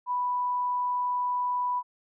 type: tone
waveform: sine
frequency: 987.8 Hz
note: B5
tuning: in tune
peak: -25 dBFS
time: 0.06-1.83 s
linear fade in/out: 50 ms
effects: none

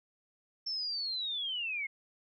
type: linear sweep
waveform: sine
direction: down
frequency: 5410 to 2121 Hz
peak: -33 dBFS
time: 0.66-1.87 s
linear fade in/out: 10 ms
effects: none

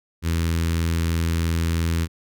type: tone with notch filter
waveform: sawtooth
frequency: 83 Hz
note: E2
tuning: 12 cents sharp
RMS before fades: -22 dBFS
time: 0.22-2.08 s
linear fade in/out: 50 ms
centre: 690 Hz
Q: 0.66
effects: none

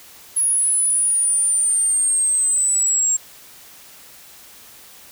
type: exponential sweep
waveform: sine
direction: down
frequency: 10548 to 7500 Hz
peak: -15 dBFS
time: 0.36-3.17 s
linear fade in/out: 10 ms
effects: white hiss -44 dBFS RMS until 5.11 s

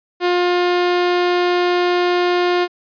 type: tone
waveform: sawtooth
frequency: 355 Hz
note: F4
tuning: 28 cents sharp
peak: -10 dBFS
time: 0.2-2.68 s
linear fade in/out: 50 ms
effects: resampled to 11025 Hz

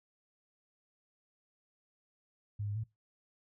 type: tone with pitch steps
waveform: sine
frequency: 103.3 / 102.7 / 110.7 Hz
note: G#2 / G#2 / A2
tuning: -9 / -19 / +11 cents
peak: -34 dBFS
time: 2.59-2.839 s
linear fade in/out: 10 ms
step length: 83 ms
effects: noise-tail reverb RT60 0.2 s tail -21 dB re dry

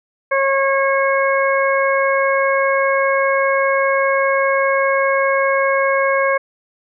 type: harmonic tone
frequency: 545 Hz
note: C#5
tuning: 29 cents flat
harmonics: 1 / 2 / 3 / 4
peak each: -16 / -19 / -21 / -22 dBFS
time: 0.31-6.38 s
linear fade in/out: 10 ms
effects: none

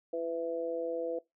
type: tone with amplitude modulation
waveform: sine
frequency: 500 Hz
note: B4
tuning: 21 cents sharp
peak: -27 dBFS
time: 0.13-1.19 s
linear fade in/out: 5 ms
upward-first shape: sine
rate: 164 Hz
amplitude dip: 95%
effects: noise-tail reverb RT60 0.2 s tail -22 dB re dry

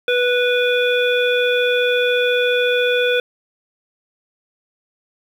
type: harmonic tone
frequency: 492.2 Hz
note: B4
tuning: 6 cents flat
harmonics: 1 / 3 / 5 / 7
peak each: -16 / -21 / -23 / -24 dBFS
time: 0.08-3.2 s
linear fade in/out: 2 ms
effects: 7-bit

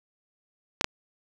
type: clicks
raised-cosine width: 0.2 ms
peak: -5 dBFS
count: 2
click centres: 0.811 / 0.844 s
effects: none

